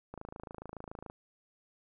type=click train; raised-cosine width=1 ms; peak=-29 dBFS; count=27; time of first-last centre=0.14-1.099 s; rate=27.1 Hz; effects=none